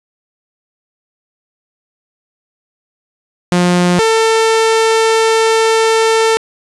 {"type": "tone pair in turn", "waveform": "sawtooth", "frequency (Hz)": [177.5, 447.3], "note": ["F3", "A4"], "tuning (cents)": [28, 28], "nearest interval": "octave + major third", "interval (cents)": 1600, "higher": "second", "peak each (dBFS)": -5, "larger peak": "neither", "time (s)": [[3.52, 3.99], [3.99, 6.37]], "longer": "second", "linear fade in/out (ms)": 0, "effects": ["resampled to 22050 Hz", "7-bit"]}